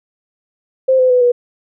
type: tone with pitch steps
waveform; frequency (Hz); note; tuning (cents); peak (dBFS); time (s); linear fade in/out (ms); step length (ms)
sine; 523.3 / 510.8 / 498.5 / 486.6; C5 / C5 / B4 / B4; 0 / -42 / +16 / -26; -8; 0.88-1.32; 10; 110
effects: none